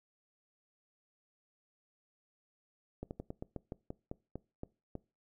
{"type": "slowing click train", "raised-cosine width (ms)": 2, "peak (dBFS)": -27, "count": 12, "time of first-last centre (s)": [3.03, 4.954], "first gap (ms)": 79, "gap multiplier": 1.15, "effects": ["noise-tail reverb RT60 0.3 s tail -22 dB re dry"]}